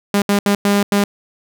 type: tone bursts at uneven times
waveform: sawtooth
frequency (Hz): 202.2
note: G#3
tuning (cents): -46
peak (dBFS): -8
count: 5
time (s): 0.14-0.22 / 0.29-0.39 / 0.46-0.55 / 0.65-0.83 / 0.92-1.04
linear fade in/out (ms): 2
effects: none